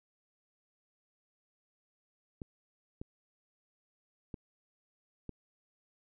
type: clicks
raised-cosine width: 3 ms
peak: -28 dBFS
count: 4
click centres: 2.418 / 3.015 / 4.342 / 5.293 s
effects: none